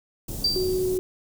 pink band-stop noise, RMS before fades -33 dBFS, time 0.28-0.98 s, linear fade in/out 5 ms, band 410 to 7500 Hz, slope 12 dB/octave
sine tone with exponential decay, 4672 Hz, D8, 10 cents flat, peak -17 dBFS, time 0.44-0.9 s, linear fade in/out 5 ms, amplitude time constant 100 ms
sine tone, 370 Hz, F#4, in tune, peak -22 dBFS, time 0.56-0.99 s, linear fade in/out 0 ms
effects none

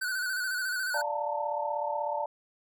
square tone with vibrato, 1500 Hz, F#6, 23 cents sharp, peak -30 dBFS, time 0.01-1.02 s, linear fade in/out 10 ms, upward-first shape square, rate 14 Hz, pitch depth 45 cents each way
sine chord, Bb major seventh, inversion first, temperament equal with one note detuned, 587.3 / 698.5 / 880 / 916.3 Hz, D5 / F5 / A5 / Bb5, 0 / 0 / 0 / -30 cents, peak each -33 / -38 / -33 / -35 dBFS, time 0.94-2.26 s, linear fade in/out 5 ms
effects none

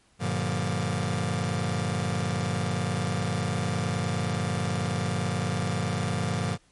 sawtooth chord, G minor seventh, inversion none, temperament just, 98 / 117.6 / 147 / 176.4 Hz, G2 / Bb2 / D3 / F3, 0 / +16 / +2 / +18 cents, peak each -27 dBFS, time 0.19-6.58 s, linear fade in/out 50 ms, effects pink hiss -63 dBFS RMS until 6.71 s + MP3 48 kbps

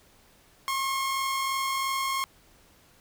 sawtooth tone pair together, 1076.1 / 1119 Hz, C6 / C#6, +48 / +16 cents, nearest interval minor second, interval 68 cents, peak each -23 / -35 dBFS, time 0.68-2.24 s, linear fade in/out 0 ms, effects pink hiss -59 dBFS RMS until 3 s

